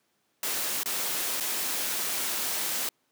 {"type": "noise with dropouts", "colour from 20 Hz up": "white", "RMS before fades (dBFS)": -30, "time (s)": [0.43, 2.89], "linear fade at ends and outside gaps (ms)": 2, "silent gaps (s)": [[0.833, 0.858], [1.401, 1.406]], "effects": ["pink hiss -72 dBFS RMS until 3.11 s", "high-pass 200 Hz 12 dB/octave"]}